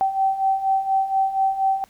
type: beating tone pair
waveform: sine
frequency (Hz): 770 / 774.2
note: G5 / G5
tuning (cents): -31 / -22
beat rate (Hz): 4.2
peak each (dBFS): -24 / -19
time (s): 0.01-1.84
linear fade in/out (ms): 0
effects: pink hiss -56 dBFS RMS until 1.89 s